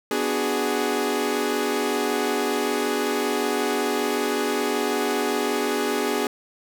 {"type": "chord", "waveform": "sawtooth", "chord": "G# half-diminished seventh", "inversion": "first", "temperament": "equal", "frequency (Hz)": [246.9, 293.7, 370, 415.3], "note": ["B3", "D4", "F#4", "G#4"], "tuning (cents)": [0, 0, 0, 0], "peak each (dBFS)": [-25, -25, -25, -21], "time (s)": [0.11, 6.27], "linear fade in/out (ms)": 2, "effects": []}